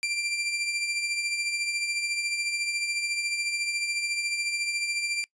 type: tone with tremolo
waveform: sawtooth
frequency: 2365 Hz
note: D7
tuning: 12 cents sharp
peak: -21 dBFS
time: 0.03-5.24 s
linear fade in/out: 0 ms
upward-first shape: triangle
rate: 14 Hz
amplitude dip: 50%
effects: noise-tail reverb RT60 0.1 s tail -23 dB re dry + resampled to 22050 Hz